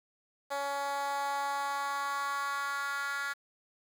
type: tone with high-pass filter sweep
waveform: 10% pulse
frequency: 280.7 Hz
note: C#4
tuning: 22 cents sharp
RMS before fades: -34 dBFS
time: 0.5-3.34 s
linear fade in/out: 20 ms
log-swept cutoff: 650 to 1500 Hz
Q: 3.3
effects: low-pass 12000 Hz 12 dB/octave + 9-bit